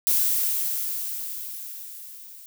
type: noise with level ramp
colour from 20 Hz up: violet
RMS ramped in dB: -20 to -45 dBFS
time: 0.07-2.46 s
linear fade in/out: 0 ms
effects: none